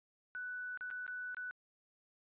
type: tone with dropouts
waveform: sine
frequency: 1488 Hz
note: F#6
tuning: 9 cents sharp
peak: -40 dBFS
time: 0.35-1.51 s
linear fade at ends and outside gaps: 0 ms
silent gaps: 0.774-0.809 / 0.903-0.911 / 1.065-1.079 / 1.346-1.369 s
effects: resampled to 8000 Hz

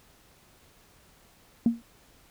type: tone with exponential decay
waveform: sine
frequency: 232.6 Hz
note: A#3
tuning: 4 cents flat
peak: -14 dBFS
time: 1.66-1.82 s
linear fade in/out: 2 ms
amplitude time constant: 34 ms
effects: tanh soft clip ceiling -13 dBFS + pink hiss -59 dBFS RMS until 2.3 s

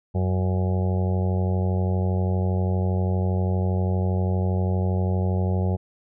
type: harmonic tone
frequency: 92.5 Hz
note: F#2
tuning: in tune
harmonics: 1 / 2 / 4 / 5 / 6 / 7 / 8 / 9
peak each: -21 / -27 / -33 / -35 / -37 / -38 / -39 / -40 dBFS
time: 0.14-5.77 s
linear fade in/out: 20 ms
effects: none

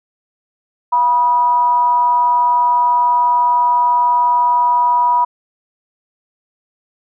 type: tone with frequency modulation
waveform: sine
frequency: 973 Hz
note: B5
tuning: 26 cents flat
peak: -10 dBFS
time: 0.92-5.25 s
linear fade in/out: 10 ms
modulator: 273 Hz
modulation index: 0.29
effects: none

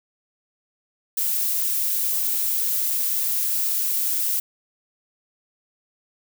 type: noise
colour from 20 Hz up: violet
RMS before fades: -23 dBFS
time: 1.17-4.4 s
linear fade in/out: 5 ms
effects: none

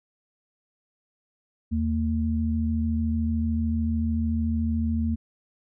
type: tone pair together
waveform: sine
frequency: 80.1 / 226.7 Hz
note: E2 / A#3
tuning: -49 / -48 cents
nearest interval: octave + tritone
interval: 1801 cents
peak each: -25 dBFS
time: 1.71-5.16 s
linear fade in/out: 20 ms
effects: none

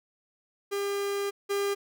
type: tone pair in turn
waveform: 45% pulse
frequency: 401.3 / 401.3 Hz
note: G4 / G4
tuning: +41 / +41 cents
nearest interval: unison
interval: 0 cents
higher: neither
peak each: -28 / -26 dBFS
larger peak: second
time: 0.71-1.31 / 1.49-1.75 s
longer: first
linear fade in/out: 20 ms
effects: none

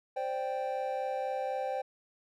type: chord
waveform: triangle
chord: C suspended second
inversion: none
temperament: equal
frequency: 523.3 / 587.3 / 784 Hz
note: C5 / D5 / G5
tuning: 0 / 0 / 0 cents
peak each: -33 / -37 / -33 dBFS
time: 0.16-1.82 s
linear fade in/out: 10 ms
effects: none

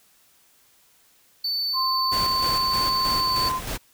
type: tone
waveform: triangle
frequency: 4514 Hz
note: C#8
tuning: 31 cents sharp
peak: -22 dBFS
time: 1.44-3.49 s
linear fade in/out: 5 ms
type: tone with pitch glide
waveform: sine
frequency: 1046.5 to 1033.9 Hz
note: C6 to C6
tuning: 0 to -21 cents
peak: -23 dBFS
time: 1.73-3.61 s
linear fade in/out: 50 ms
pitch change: -21 cents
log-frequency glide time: 3.14-3.35 s
type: noise with tremolo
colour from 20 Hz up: pink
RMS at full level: -30 dBFS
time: 2.11-3.78 s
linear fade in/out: 20 ms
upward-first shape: square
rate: 3.2 Hz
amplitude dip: 45%
effects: white hiss -59 dBFS RMS until 3.93 s

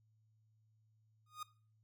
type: tone with exponential growth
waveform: 45% pulse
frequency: 1235 Hz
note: D#6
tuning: 13 cents flat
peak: -40 dBFS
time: 1.26-1.43 s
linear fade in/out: 5 ms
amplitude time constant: 36 ms
effects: noise-tail reverb RT60 0.4 s tail -18 dB re dry + added 109 Hz sine -70 dBFS peak until 1.83 s

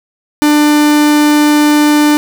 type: tone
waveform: 45% pulse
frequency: 297.5 Hz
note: D4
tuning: 22 cents sharp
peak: -6 dBFS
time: 0.42-2.17 s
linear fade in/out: 0 ms
effects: none

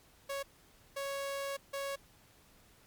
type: tone bursts at uneven times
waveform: sawtooth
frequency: 554.4 Hz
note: C#5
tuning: in tune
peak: -32 dBFS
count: 3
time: 0.29-0.43 / 0.96-1.57 / 1.73-1.96 s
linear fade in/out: 10 ms
effects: pink hiss -63 dBFS RMS until 2.86 s + MP3 96 kbps

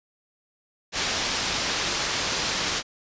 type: low-pass noise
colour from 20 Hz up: white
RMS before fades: -27 dBFS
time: 0.92-2.83 s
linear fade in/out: 50 ms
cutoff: 6300 Hz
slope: 24 dB/octave
effects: resampled to 16000 Hz

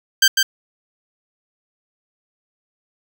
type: tone with echo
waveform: 15% pulse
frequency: 1568 Hz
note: G6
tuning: in tune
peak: -3 dBFS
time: 0.22-0.28 s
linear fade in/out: 5 ms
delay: 150 ms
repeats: 1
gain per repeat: -4 dB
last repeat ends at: 0.43 s
effects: none

